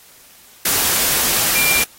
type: tone in noise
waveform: sine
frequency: 2379 Hz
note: D7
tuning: 22 cents sharp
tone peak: -17 dBFS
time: 1.55-1.83 s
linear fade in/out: 5 ms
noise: white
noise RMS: -17 dBFS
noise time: 0.65-1.84 s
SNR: -3 dB
effects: white hiss -46 dBFS RMS until 1.98 s + AAC 48 kbps

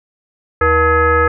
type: tone with frequency modulation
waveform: sine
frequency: 880 Hz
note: A5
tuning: in tune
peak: -9 dBFS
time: 0.61-1.28 s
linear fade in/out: 5 ms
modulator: 400 Hz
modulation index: 2.1
effects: none

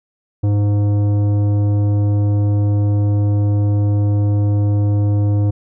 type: tone with tanh clipping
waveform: sine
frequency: 102.7 Hz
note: G#2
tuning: 19 cents flat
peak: -14 dBFS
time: 0.43-5.51 s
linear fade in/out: 10 ms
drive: 12 dB
effects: none

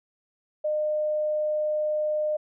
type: tone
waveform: sine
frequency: 608 Hz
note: D#5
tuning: 40 cents flat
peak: -23 dBFS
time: 0.64-2.37 s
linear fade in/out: 10 ms
effects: none

